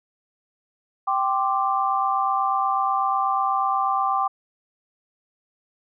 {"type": "chord", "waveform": "sine", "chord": "G suspended fourth", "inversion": "none", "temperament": "equal with one note detuned", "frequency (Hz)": [781.3, 1046.5, 1174.7], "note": ["G5", "C6", "D6"], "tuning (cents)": [-6, 0, 0], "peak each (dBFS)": [-23, -26, -23], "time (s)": [1.07, 4.28], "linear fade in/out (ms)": 10, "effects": []}